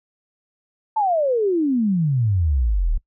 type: exponential sweep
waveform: sine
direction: down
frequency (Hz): 901 to 34.65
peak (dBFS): -16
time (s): 0.96-2.98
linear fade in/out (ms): 10
effects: noise-tail reverb RT60 0.1 s tail -22 dB re dry